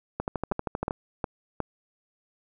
two click trains, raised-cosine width 1 ms, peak -13 / -14 dBFS, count 4 / 10, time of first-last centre 0.52-1.603 / 0.2-0.909 s, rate 2.77 / 12.7 Hz, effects none

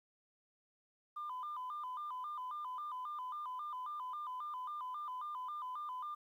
sine tone with vibrato, 1100 Hz, C#6, 14 cents flat, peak -39 dBFS, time 1.16-6.15 s, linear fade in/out 10 ms, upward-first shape square, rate 3.7 Hz, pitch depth 150 cents each way, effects tanh soft clip ceiling -37 dBFS + 12-bit

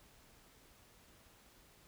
silence, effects pink hiss -64 dBFS RMS until 1.87 s

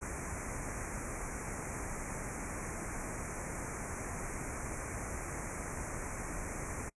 pink band-stop noise, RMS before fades -40 dBFS, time 0.01-6.9 s, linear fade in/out 20 ms, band 2400 to 5900 Hz, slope 96 dB/octave, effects noise-tail reverb RT60 0.1 s tail -24 dB re dry + resampled to 24000 Hz

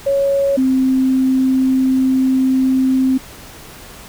sine tone pair in turn, 554.4 / 261.6 Hz, C#5 / C4, 0 / 0 cents, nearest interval octave + minor second, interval 1300 cents, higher first, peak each -12 / -11 dBFS, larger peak second, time 0.06-0.57 / 0.57-3.18 s, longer second, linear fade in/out 10 ms, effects pink hiss -37 dBFS RMS until 4.08 s

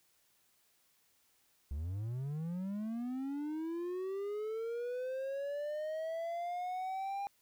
triangle linear sweep, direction up, 66.1 to 806 Hz, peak -34 dBFS, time 1.71-7.27 s, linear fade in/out 0 ms, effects white hiss -72 dBFS RMS until 7.41 s

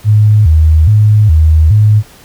sine tone with vibrato, 91.4 Hz, F#2, 21 cents flat, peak -3 dBFS, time 0.04-2.03 s, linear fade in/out 50 ms, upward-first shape square, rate 1.2 Hz, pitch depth 260 cents each way, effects pink hiss -39 dBFS RMS until 2.24 s

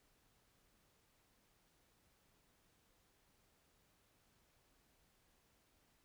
silence, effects pink hiss -75 dBFS RMS until 6.04 s

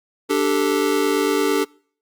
square chord, D suspended fourth, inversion none, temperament just, 293.7 / 391.6 / 440.5 Hz, D4 / G4 / A4, 0 / -2 / +2 cents, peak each -22 dBFS, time 0.29-1.65 s, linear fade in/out 20 ms, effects noise-tail reverb RT60 0.5 s tail -25 dB re dry + Opus 48 kbps

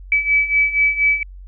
sine beating tone pair, 2292 / 2296.2 Hz, D7 / D7, -43 / -40 cents, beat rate 4.2 Hz, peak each -19 / -15 dBFS, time 0.12-1.23 s, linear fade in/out 2 ms, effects added 46 Hz sine -34 dBFS peak until 1.47 s

